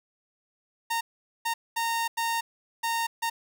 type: tone bursts at uneven times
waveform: sawtooth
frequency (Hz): 921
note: A#5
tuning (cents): -21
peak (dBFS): -22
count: 6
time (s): 0.9-1.01 / 1.45-1.54 / 1.76-2.08 / 2.17-2.41 / 2.83-3.07 / 3.22-3.3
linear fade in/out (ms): 10
effects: 9-bit